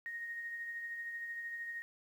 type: tone with tremolo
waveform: sine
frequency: 1864.7 Hz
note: A#6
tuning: in tune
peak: -38 dBFS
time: 0.06-1.82 s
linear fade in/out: 0 ms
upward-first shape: triangle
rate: 13 Hz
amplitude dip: 40%
effects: 11-bit

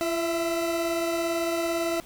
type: tone pair together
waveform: 40% pulse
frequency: 339.4 / 661 Hz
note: F4 / E5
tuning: -49 / +5 cents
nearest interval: octave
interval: 1154 cents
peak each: -27 dBFS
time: 0.01-2 s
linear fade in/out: 0 ms
effects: pink hiss -50 dBFS RMS until 2.05 s

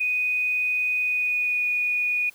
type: tone with pitch glide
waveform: sine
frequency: 2489 to 2463 Hz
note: D#7 to D#7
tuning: 0 to -18 cents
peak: -21 dBFS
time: 0-2.3 s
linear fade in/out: 10 ms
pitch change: -18 cents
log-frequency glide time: 1-1.67 s
effects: white hiss -54 dBFS RMS until 2.34 s

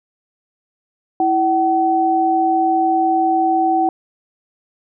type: tone pair together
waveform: sine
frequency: 328.9 / 759 Hz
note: E4 / F#5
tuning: -4 / +44 cents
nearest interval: octave + major second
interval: 1448 cents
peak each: -18 / -14 dBFS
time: 1.2-3.89 s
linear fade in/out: 2 ms
effects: none

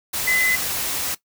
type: tone in noise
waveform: sine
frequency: 2023 Hz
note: B6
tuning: 41 cents sharp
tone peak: -17 dBFS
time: 0.27-0.56 s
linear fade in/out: 10 ms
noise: white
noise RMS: -25 dBFS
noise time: 0.13-1.15 s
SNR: +5 dB
effects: noise-tail reverb RT60 0.1 s tail -17 dB re dry

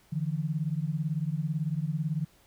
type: beating tone pair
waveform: sine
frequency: 148.1 / 166.1 Hz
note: D3 / E3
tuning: +15 / +13 cents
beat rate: 18 Hz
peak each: -30 / -31 dBFS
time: 0.12-2.25 s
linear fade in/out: 10 ms
effects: pink hiss -62 dBFS RMS until 2.46 s

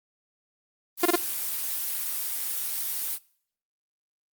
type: noise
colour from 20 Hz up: blue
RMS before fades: -30 dBFS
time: 0.97-3.19 s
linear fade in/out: 50 ms
type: tone bursts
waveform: sawtooth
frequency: 349.2 Hz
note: F4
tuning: in tune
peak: -14 dBFS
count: 3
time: 1.03-1.158 s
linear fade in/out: 5 ms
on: 26 ms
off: 25 ms
effects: noise-tail reverb RT60 0.6 s tail -23 dB re dry + Opus 32 kbps

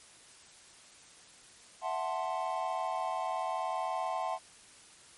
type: chord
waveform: triangle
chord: F# half-diminished seventh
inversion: third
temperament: equal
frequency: 659.3 / 740 / 880 / 1046.5 Hz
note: E5 / F#5 / A5 / C6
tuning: 0 / 0 / 0 / 0 cents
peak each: -36 / -34 / -36 / -36 dBFS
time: 1.81-4.39 s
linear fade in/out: 50 ms
effects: white hiss -56 dBFS RMS until 5.17 s + MP3 48 kbps

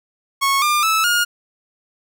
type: tone with pitch steps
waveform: sawtooth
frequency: 1100 / 1199.6 / 1308.1 / 1426.5 Hz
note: C#6 / D6 / E6 / F6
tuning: -14 / +36 / -14 / +36 cents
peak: -11 dBFS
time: 0.41-1.25 s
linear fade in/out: 20 ms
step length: 210 ms
effects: none

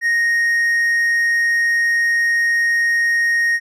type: tone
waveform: triangle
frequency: 1864.7 Hz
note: A#6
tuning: in tune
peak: -12 dBFS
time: 0.01-3.6 s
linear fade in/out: 50 ms
effects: resampled to 32000 Hz

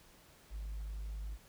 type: tone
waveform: sine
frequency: 51.91 Hz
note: G#1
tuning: in tune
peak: -37 dBFS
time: 0.5-1.38 s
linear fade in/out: 50 ms
effects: tanh soft clip ceiling -37 dBFS + pink hiss -62 dBFS RMS until 1.48 s

